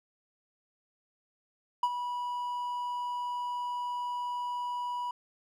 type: tone with ADSR envelope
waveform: triangle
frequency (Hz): 977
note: B5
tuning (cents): -19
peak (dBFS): -20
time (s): 1.83-5.11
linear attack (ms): 4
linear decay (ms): 50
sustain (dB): -10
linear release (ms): 3
effects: none